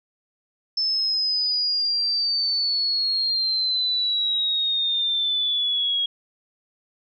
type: exponential sweep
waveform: sine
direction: down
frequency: 5280 to 3287 Hz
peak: -20 dBFS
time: 0.77-6.06 s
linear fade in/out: 5 ms
effects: none